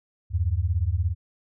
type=beating tone pair; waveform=sine; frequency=78.4 / 95.4 Hz; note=D#2 / G2; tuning=+14 / -47 cents; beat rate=17 Hz; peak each=-24 dBFS; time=0.3-1.15 s; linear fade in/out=50 ms; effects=none